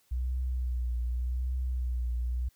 sine tone with vibrato, 61.74 Hz, B1, in tune, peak -28 dBFS, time 0.11-2.49 s, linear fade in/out 10 ms, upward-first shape triangle, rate 0.86 Hz, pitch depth 57 cents each way, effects white hiss -68 dBFS RMS until 2.55 s

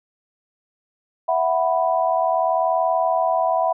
sine chord, E suspended second, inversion none, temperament equal, 659.3 / 740 / 987.8 Hz, E5 / F#5 / B5, 0 / 0 / 0 cents, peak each -20 / -21 / -23 dBFS, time 1.28-3.73 s, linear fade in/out 10 ms, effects none

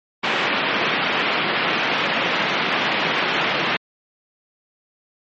white band-pass noise, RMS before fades -21 dBFS, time 0.23-3.77 s, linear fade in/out 10 ms, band 150 to 3000 Hz, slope 24 dB/octave, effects MP3 32 kbps

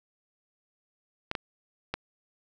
clicks, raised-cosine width 0.3 ms, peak -14 dBFS, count 3, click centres 1.314 / 1.352 / 1.94 s, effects none

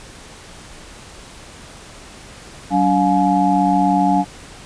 sine tone cluster, 189.5 / 286.3 / 710 / 845 Hz, F#3 / D4 / F5 / G#5, +42 / -44 / +28 / +30 cents, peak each -18 dBFS, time 2.7-4.25 s, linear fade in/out 50 ms, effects pink hiss -39 dBFS RMS until 4.65 s + resampled to 22050 Hz

